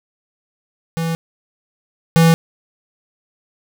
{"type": "tone pair in turn", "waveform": "square", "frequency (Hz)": [164.81, 164.81], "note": ["E3", "E3"], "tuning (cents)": [0, 0], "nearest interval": "unison", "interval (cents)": 0, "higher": "neither", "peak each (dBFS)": [-19, -9], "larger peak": "second", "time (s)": [[0.97, 1.15], [2.16, 2.34]], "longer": "neither", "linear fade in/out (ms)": 0, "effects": []}